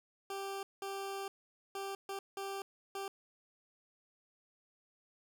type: tone bursts at uneven times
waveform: 20% pulse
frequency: 392.3 Hz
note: G4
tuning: 1 cent sharp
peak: -34 dBFS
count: 6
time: 0.3-0.63 / 0.82-1.28 / 1.75-1.95 / 2.09-2.19 / 2.37-2.62 / 2.95-3.08 s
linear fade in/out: 2 ms
effects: none